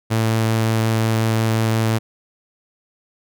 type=tone; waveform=sawtooth; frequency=111.8 Hz; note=A2; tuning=28 cents sharp; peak=-12 dBFS; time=0.1-1.99 s; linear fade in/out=20 ms; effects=none